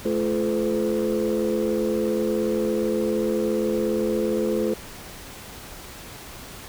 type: tone cluster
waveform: sine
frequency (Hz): 216.1 / 343 / 430.7 / 508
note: A3 / F4 / A4 / B4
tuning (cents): -31 / -31 / -37 / +49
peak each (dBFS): -25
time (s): 0.05-4.74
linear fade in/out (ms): 5
effects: tanh soft clip ceiling -15 dBFS + pink hiss -40 dBFS RMS until 6.68 s